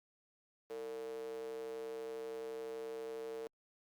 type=tone with high-pass filter; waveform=square; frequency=64.5 Hz; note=C2; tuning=24 cents flat; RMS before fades=-44 dBFS; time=0.7-3.47 s; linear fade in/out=0 ms; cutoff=450 Hz; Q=8; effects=Opus 48 kbps